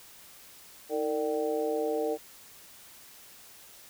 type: tone cluster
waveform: sine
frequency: 316.2 / 455.2 / 594 / 769 Hz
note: D#4 / A#4 / D5 / G5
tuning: +28 / -41 / +20 / -33 cents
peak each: -35 / -29 / -34 / -37 dBFS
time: 0.89-2.18 s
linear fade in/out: 50 ms
effects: white hiss -52 dBFS RMS until 3.89 s

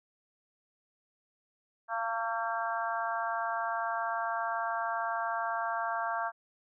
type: harmonic tone with a mistuned harmonic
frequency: 227.2 Hz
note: A#3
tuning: 44 cents flat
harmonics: 3 / 4 / 5 / 6 / 7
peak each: -35 / -36 / -37 / -38 / -38 dBFS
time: 1.88-6.32 s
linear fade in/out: 50 ms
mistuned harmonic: 3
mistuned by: +17 cents
effects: none

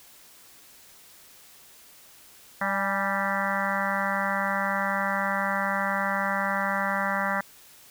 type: harmonic tone with a mistuned harmonic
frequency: 196 Hz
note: G3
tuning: in tune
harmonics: 1 / 3 / 4 / 5 / 6 / 7 / 8 / 9 / 10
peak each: -33 / -33 / -33 / -33 / -33 / -33 / -33 / -33 / -33 dBFS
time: 2.61-7.41 s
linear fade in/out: 5 ms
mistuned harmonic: 4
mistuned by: +45 cents
effects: white hiss -52 dBFS RMS until 7.9 s

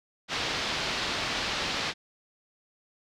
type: low-pass noise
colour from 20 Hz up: white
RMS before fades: -31 dBFS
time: 0.28-1.94 s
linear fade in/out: 50 ms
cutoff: 4600 Hz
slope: 24 dB/octave
effects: none

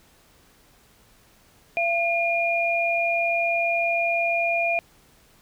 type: tone pair together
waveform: sine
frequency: 680 / 2423 Hz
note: F5 / D#7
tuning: -46 / -47 cents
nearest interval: octave + minor seventh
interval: 2199 cents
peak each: -23 dBFS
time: 1.77-4.79 s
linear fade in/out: 0 ms
effects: pink hiss -57 dBFS RMS until 5.41 s

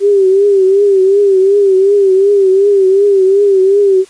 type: tone with vibrato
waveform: sine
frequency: 392 Hz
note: G4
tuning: in tune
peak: -5 dBFS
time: 0-4.05 s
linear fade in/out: 50 ms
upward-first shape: triangle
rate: 2.7 Hz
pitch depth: 87 cents each way
effects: white hiss -41 dBFS RMS until 4.09 s + resampled to 22050 Hz

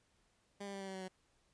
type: tone with pitch steps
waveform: 15% pulse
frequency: 201.2 / 198.66 / 196.15 / 193.67 / 191.23 / 188.81 / 186.43 Hz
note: G3 / G3 / G3 / G3 / G3 / F#3 / F#3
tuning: +45 / +23 / +1 / -21 / -43 / +35 / +13 cents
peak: -37 dBFS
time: 0.6-1.083 s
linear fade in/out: 10 ms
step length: 69 ms
effects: pink hiss -75 dBFS RMS until 1.53 s + resampled to 22050 Hz

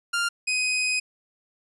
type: tone pair in turn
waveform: sawtooth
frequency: 1396.9 / 2506 Hz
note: F6 / D#7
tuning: 0 / +12 cents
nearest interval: minor seventh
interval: 1012 cents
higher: second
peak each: -19 dBFS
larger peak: neither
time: 0.13-0.29 / 0.47-1 s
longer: second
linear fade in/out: 10 ms
effects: resampled to 24000 Hz

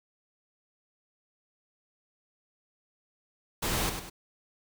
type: noise with echo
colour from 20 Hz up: pink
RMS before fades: -30 dBFS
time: 3.62-3.9 s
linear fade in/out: 10 ms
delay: 100 ms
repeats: 2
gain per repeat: -7 dB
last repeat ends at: 4.1 s
effects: none

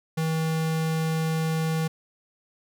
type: tone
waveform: square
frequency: 160.3 Hz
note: E3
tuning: 48 cents flat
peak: -24 dBFS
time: 0.17-1.88 s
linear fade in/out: 10 ms
effects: none

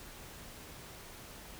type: silence
effects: pink hiss -50 dBFS RMS until 1.59 s

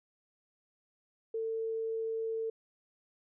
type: tone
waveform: sine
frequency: 448.4 Hz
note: A4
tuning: 33 cents sharp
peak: -32 dBFS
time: 1.34-2.5 s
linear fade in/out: 5 ms
effects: none

